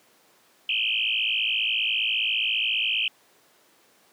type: tone with frequency modulation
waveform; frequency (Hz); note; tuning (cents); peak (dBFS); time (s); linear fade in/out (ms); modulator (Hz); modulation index
sine; 2818; F7; +15; -22; 0.69-3.08; 2; 54.8; 6.4
effects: pink hiss -59 dBFS RMS until 4.12 s + high-pass 300 Hz 12 dB/octave